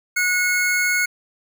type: tone pair together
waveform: square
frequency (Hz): 1460 / 2177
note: F#6 / C#7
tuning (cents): -24 / -32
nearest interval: perfect fifth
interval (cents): 692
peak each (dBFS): -22 / -20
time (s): 0.16-1.06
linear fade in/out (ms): 10
effects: none